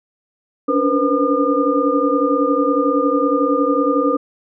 sine tone cluster, 280.4 / 291.3 / 477.6 / 512 / 1210 Hz, C#4 / D4 / A#4 / C5 / D#6, +20 / -14 / +42 / -38 / -49 cents, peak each -20 dBFS, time 0.68-4.17 s, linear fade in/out 10 ms, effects none

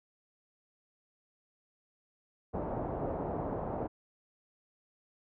white low-pass noise, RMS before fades -36 dBFS, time 2.53-3.88 s, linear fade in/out 20 ms, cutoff 790 Hz, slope 24 dB/octave, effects none

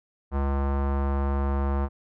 square tone with low-pass filter, 69.3 Hz, C#2, in tune, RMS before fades -25 dBFS, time 0.31-1.89 s, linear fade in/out 50 ms, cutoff 1100 Hz, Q 1.9, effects none

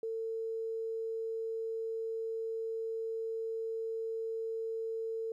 sine tone, 450 Hz, A4, 39 cents sharp, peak -34 dBFS, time 0.03-5.32 s, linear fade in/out 2 ms, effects 12-bit

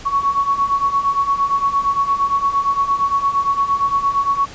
sine beating tone pair, 1108.7 / 1117.4 Hz, C#6 / C#6, 0 / +13 cents, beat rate 8.7 Hz, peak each -20 / -16 dBFS, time 0.05-4.46 s, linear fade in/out 20 ms, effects pink hiss -37 dBFS RMS until 4.54 s + resampled to 16000 Hz

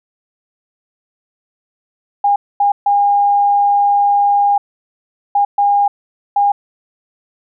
sine tone bursts at uneven times, 811 Hz, G#5, 41 cents flat, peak -9 dBFS, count 6, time 2.24-2.36 / 2.6-2.72 / 2.86-4.58 / 5.35-5.45 / 5.58-5.88 / 6.36-6.52 s, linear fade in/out 5 ms, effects none

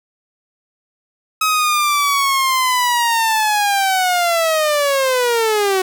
sawtooth linear sweep, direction down, 1278 to 370 Hz, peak -10 dBFS, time 1.41-5.82 s, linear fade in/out 5 ms, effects none

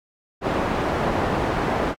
white low-pass noise, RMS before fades -23 dBFS, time 0.41-1.95 s, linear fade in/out 50 ms, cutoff 850 Hz, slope 12 dB/octave, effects AAC 64 kbps

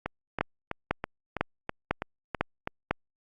two click trains, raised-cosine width 0.5 ms, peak -15 / -9 dBFS, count 9 / 6, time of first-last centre 0.06-2.674 / 0.41-2.91 s, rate 3.06 / 2 Hz, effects Opus 48 kbps

